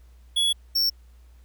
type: tone pair in turn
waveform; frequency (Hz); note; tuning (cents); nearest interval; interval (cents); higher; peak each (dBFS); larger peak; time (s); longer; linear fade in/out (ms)
square; 3374 / 5451; G#7 / F8; +27 / -43; minor sixth; 830; second; -20 / -20; neither; 0.36-0.53 / 0.75-0.9; first; 10
effects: added 60 Hz sine -48 dBFS peak until 1.44 s + pink hiss -65 dBFS RMS until 1.44 s